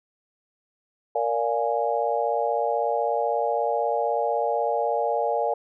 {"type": "chord", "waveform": "sine", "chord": "Bb dominant seventh", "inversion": "none", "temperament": "equal with one note detuned", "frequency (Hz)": [466.2, 582.3, 698.5, 830.6], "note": ["Bb4", "D5", "F5", "Ab5"], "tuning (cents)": [0, -15, 0, 0], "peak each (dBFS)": -27, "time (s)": [1.15, 5.54], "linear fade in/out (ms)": 5, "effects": []}